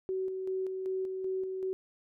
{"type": "tone with tremolo", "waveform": "sine", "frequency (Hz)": 377.4, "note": "F#4", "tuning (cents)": 34, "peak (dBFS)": -30, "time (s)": [0.09, 1.73], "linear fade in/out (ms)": 0, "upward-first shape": "square", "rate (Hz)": 2.6, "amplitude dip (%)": 35, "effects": []}